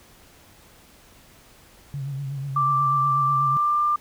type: tone with vibrato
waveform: sine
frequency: 138 Hz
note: C#3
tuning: 7 cents flat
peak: -27 dBFS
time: 1.94-3.57 s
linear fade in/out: 0 ms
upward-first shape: triangle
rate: 8.2 Hz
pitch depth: 72 cents each way
type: tone with pitch glide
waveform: sine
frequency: 1174.7 to 1192.5 Hz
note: D6 to D6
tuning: 0 to +26 cents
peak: -18 dBFS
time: 2.56-3.96 s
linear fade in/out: 5 ms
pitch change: +26 cents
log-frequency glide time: 3.29-3.85 s
effects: pink hiss -52 dBFS RMS until 4 s